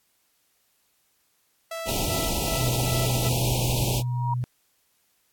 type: tone with tremolo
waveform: sawtooth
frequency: 659.3 Hz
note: E5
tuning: in tune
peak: -27 dBFS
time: 1.71-3.29 s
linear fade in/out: 5 ms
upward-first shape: square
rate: 2.6 Hz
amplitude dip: 65%
type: band-stop noise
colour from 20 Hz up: pink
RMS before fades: -27 dBFS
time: 1.85-4.03 s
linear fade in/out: 50 ms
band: 960 to 2400 Hz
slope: 96 dB/octave
type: tone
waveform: sine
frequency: 123.47 Hz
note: B2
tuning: in tune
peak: -24 dBFS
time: 2.58-4.44 s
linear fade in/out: 0 ms
type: tone with exponential growth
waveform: sine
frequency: 950 Hz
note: A#5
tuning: 33 cents sharp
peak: -23 dBFS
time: 3.83-4.34 s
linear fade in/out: 5 ms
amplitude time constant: 110 ms
effects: white hiss -68 dBFS RMS until 5.32 s + AAC 64 kbps